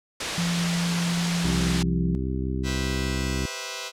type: low-pass noise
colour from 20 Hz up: white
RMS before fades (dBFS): -31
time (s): 0.2-1.83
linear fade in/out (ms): 5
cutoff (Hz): 5500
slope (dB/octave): 12
type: tone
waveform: sine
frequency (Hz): 172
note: F3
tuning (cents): -26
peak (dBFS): -23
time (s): 0.38-2.15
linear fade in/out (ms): 0
type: harmonic tone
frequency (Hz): 65.1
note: C2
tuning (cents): -8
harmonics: 1 / 2 / 3 / 4 / 5 / 6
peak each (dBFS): -28 / -31 / -33 / -34 / -35 / -36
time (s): 1.44-3.46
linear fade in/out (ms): 5
type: chord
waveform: 5% pulse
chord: C major seventh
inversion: second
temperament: just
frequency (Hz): 392.4 / 490.5 / 523.3 / 654.1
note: G4 / B4 / C5 / E5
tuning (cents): +2 / -12 / 0 / -14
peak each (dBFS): -30 / -24 / -26 / -26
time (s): 2.63-3.92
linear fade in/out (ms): 50
effects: low-pass 11000 Hz 12 dB/octave